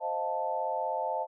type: chord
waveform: sine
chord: F dominant seventh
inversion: second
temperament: equal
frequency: 523.3 / 622.3 / 698.5 / 880 Hz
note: C5 / Eb5 / F5 / A5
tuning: 0 / 0 / 0 / 0 cents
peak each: -36 / -35 / -36 / -32 dBFS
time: 0-1.27 s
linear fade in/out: 50 ms
effects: none